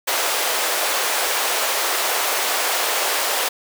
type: high-pass noise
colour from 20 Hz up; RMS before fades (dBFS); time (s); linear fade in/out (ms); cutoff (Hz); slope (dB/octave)
pink; -21; 0.07-3.49; 10; 480; 24
effects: none